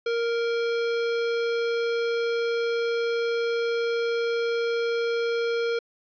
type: tone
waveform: square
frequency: 466.2 Hz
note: A#4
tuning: in tune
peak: -24 dBFS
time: 0.06-5.79 s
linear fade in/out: 5 ms
effects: resampled to 11025 Hz + 10-bit

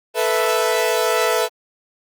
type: chord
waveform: sawtooth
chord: A suspended second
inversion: none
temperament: equal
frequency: 440 / 493.9 / 659.3 Hz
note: A4 / B4 / E5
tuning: 0 / 0 / 0 cents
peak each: -17 dBFS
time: 0.14-1.49 s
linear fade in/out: 50 ms
effects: Opus 32 kbps

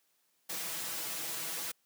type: noise with comb filter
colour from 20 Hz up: white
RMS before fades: -38 dBFS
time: 0.49-1.72 s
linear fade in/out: 10 ms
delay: 6.1 ms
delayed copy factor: +0.95
effects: white hiss -74 dBFS RMS until 1.85 s + high-pass 150 Hz 12 dB/octave

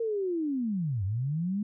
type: linear two-way sweep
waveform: sine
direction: down then up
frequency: 466.2 to 90.7 to 212.8 Hz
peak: -27 dBFS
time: 0-1.63 s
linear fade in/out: 5 ms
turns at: 1.04 s
effects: none

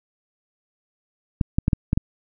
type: clicks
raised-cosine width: 5 ms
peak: -6 dBFS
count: 6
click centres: 1.412 / 1.585 / 1.681 / 1.732 / 1.931 / 1.975 s
effects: none

